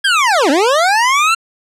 25% pulse linear two-way sweep, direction down then up, 1661.2 to 258.3 to 1380 Hz, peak -6 dBFS, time 0.04-1.35 s, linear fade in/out 10 ms, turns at 0.5 s, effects low-pass 8000 Hz 12 dB/octave

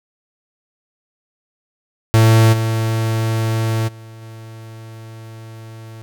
45% pulse tone with level steps, 112.1 Hz, A2, 33 cents sharp, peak -8 / -16 / -35 / -33 dBFS, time 2.14-6.02 s, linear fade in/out 0 ms, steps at 2.52 / 3.87 / 4.21 s, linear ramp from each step 20 ms, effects none

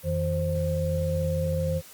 sine tone cluster, 86.4 / 159.5 / 526 Hz, F2 / D#3 / C5, -18 / +43 / +9 cents, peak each -28 dBFS, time 0.03-1.82 s, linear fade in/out 50 ms, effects white hiss -48 dBFS RMS until 1.93 s + Opus 32 kbps

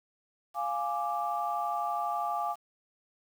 sine chord, D diminished, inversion first, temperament equal, 698.5 / 830.6 / 1174.7 Hz, F5 / Ab5 / D6, 0 / 0 / 0 cents, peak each -33 dBFS, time 0.54-2.56 s, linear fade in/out 50 ms, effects tanh soft clip ceiling -19 dBFS + 9-bit

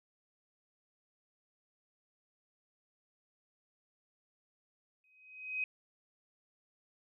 sine tone with exponential growth, 2520 Hz, D#7, 21 cents sharp, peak -30 dBFS, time 5.04-5.64 s, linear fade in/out 2 ms, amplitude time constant 130 ms, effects none

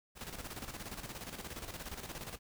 pink noise with tremolo, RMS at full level -43 dBFS, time 0.15-2.39 s, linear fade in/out 50 ms, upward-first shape square, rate 17 Hz, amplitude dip 60%, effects none

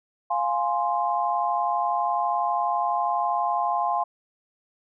sine chord, F minor, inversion none, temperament equal, 698.5 / 830.6 / 1046.5 Hz, F5 / Ab5 / C6, 0 / 0 / 0 cents, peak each -26 dBFS, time 0.3-4.04 s, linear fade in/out 10 ms, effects none

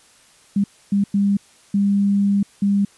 sine tone bursts at uneven times, 200.3 Hz, G3, 38 cents sharp, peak -14 dBFS, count 5, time 0.56-0.64 / 0.92-1.04 / 1.14-1.37 / 1.74-2.43 / 2.62-2.85 s, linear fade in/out 5 ms, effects white hiss -52 dBFS RMS until 2.97 s + resampled to 24000 Hz

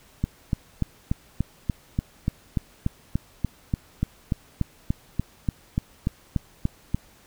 click train, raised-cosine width 5 ms, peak -10 dBFS, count 24, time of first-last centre 0.24-6.946 s, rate 3.43 Hz, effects pink hiss -55 dBFS RMS until 7.26 s

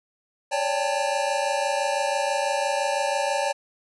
square tone cluster, 555 / 581 / 801 / 888 Hz, C#5 / D5 / G5 / A5, +2 / -19 / +37 / +16 cents, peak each -29 dBFS, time 0.51-3.53 s, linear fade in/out 20 ms, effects resampled to 24000 Hz

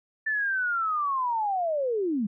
sine linear sweep, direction down, 1775 to 191.9 Hz, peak -24 dBFS, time 0.26-2.27 s, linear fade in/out 10 ms, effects none

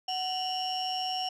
sine tone cluster, 745 / 2843 / 2993 / 5490 Hz, F#5 / F7 / F#7 / F8, +12 / +30 / +19 / -31 cents, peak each -31 / -38 / -36 / -34 dBFS, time 0.08-1.29 s, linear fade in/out 5 ms, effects tanh soft clip ceiling -24 dBFS

